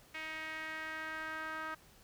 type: tone with band-pass filter sweep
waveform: sawtooth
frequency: 315.5 Hz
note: D#4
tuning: 24 cents sharp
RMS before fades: -42 dBFS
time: 0.14-1.75 s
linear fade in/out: 10 ms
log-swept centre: 2200 to 1400 Hz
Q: 3.3
effects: pink hiss -62 dBFS RMS until 2.03 s